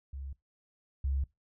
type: tone pair in turn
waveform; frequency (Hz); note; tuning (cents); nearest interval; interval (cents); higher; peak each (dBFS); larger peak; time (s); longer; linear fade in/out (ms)
sine; 68.2 / 68.2; C#2 / C#2; -28 / -28; unison; 0; neither; -38 / -28; second; 0.13-0.33 / 1.04-1.24; neither; 5
effects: noise-tail reverb RT60 0.2 s tail -22 dB re dry